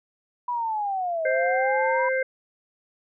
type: linear two-way sweep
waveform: sine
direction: down then up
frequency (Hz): 987.8 to 621 to 987.8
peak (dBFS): -24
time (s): 0.48-2.09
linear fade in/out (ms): 5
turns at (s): 1.27
type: harmonic tone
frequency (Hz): 523.3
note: C5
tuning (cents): 0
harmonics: 1 / 3 / 4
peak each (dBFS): -23 / -28 / -30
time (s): 1.25-2.23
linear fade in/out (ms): 5
effects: none